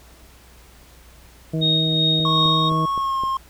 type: harmonic tone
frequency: 159.5 Hz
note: D#3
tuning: 43 cents sharp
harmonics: 1 / 2 / 3 / 4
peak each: -21 / -27 / -31 / -33 dBFS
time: 1.53-2.86 s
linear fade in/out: 10 ms
type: tone with tremolo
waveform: sine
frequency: 3729 Hz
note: A#7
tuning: in tune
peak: -16 dBFS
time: 1.61-2.7 s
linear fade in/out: 20 ms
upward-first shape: sine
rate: 2.7 Hz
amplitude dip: 45%
type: click train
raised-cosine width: 2 ms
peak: -20 dBFS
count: 5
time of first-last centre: 2.2-3.236 s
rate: 3.86 Hz
type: tone with pitch glide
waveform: triangle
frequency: 1100 to 1068.1 Hz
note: C#6 to C6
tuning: -14 to +35 cents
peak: -18 dBFS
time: 2.25-3.37 s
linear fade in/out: 2 ms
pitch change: -51 cents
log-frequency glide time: 2.94-3.21 s
effects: added 60 Hz sine -48 dBFS peak until 3.49 s + pink hiss -50 dBFS RMS until 3.49 s